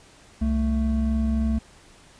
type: tone pair together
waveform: triangle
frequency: 66.1 / 221.6 Hz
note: C2 / A3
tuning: +18 / +13 cents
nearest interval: octave + major sixth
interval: 2095 cents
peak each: -21 / -21 dBFS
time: 0.41-1.59 s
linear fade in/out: 10 ms
effects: pink hiss -52 dBFS RMS until 2.19 s + resampled to 22050 Hz